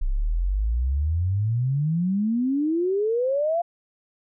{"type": "exponential sweep", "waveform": "sine", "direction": "up", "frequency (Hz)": [30.87, 702], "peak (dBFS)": -20, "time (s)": [0.01, 3.62], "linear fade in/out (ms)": 10, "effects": []}